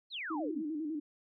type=exponential sweep; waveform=sine; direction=down; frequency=4435 to 180 Hz; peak=-37 dBFS; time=0.1-0.63 s; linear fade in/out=50 ms
type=tone with vibrato; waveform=sine; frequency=308.2 Hz; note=D#4; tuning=16 cents flat; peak=-34 dBFS; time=0.3-1 s; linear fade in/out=10 ms; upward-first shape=square; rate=10 Hz; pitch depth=74 cents each way
effects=none